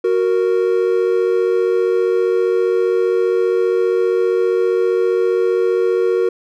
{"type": "tone pair together", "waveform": "triangle", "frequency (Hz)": [370, 465.1], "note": ["F#4", "A#4"], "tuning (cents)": [0, -4], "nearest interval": "major third", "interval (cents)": 396, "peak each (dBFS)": -14, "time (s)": [0.04, 6.29], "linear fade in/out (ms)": 5, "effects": []}